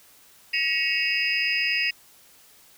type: tone cluster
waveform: sine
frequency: 1910 / 2220 / 2569 / 2774 / 4984 Hz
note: A#6 / C#7 / E7 / F7 / D#8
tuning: +42 / +2 / -45 / -12 / +2 cents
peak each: -29 / -29 / -27 / -27 / -29 dBFS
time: 0.53-1.91 s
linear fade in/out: 10 ms
effects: white hiss -54 dBFS RMS until 2.77 s